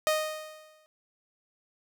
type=tone with exponential decay; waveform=sawtooth; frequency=620 Hz; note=D#5; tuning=6 cents flat; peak=-18 dBFS; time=0.07-0.86 s; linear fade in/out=0 ms; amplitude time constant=170 ms; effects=none